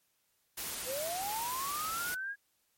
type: noise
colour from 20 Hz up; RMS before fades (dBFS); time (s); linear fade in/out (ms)
white; -39; 0.57-2.15; 10
type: linear sweep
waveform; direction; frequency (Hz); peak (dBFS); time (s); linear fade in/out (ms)
sine; up; 482.9 to 1661.2; -35; 0.85-2.36; 50
effects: white hiss -75 dBFS RMS until 2.77 s + MP3 64 kbps